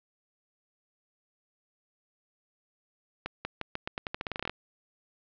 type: accelerating click train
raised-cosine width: 0.3 ms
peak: -16 dBFS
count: 17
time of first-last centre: 3.26-4.496 s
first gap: 190 ms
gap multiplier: 0.86
effects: low-pass 4000 Hz 12 dB/octave